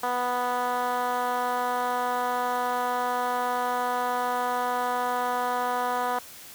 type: tone with band-pass filter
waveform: 10% pulse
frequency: 246.8 Hz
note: B3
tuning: 1 cent flat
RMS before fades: -27 dBFS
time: 0.03-6.19 s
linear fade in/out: 5 ms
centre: 890 Hz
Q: 1.3
effects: white hiss -45 dBFS RMS until 6.54 s